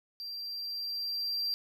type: tone with level ramp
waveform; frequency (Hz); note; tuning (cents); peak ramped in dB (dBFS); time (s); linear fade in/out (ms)
triangle; 4721; D8; +8; -37 to -28; 0.2-1.54; 0
effects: none